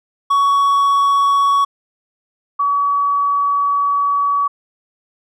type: tone pair in turn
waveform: triangle / sine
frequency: 1121 / 1136 Hz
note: C#6 / C#6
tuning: +19 / +42 cents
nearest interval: unison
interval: 23 cents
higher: second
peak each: -9 / -13 dBFS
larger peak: first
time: 0.3-1.65 / 2.59-4.48 s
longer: second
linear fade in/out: 10 ms
effects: none